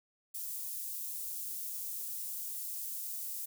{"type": "high-pass noise", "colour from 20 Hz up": "white", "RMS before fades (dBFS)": -40, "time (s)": [0.34, 3.46], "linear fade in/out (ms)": 10, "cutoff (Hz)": 9500, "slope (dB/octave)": 12, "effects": []}